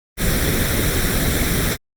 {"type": "noise with comb filter", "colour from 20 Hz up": "pink", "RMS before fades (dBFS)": -18, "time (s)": [0.17, 1.77], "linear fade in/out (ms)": 50, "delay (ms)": 0.53, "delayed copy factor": 0.65, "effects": ["Opus 32 kbps"]}